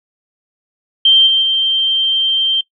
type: tone with level steps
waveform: sine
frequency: 3144 Hz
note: G7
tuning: 4 cents sharp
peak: -5 / -9 / -11 dBFS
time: 1.05-2.61 s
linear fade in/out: 5 ms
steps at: 1.26 / 1.41 s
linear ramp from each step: 20 ms
effects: noise-tail reverb RT60 0.1 s tail -19 dB re dry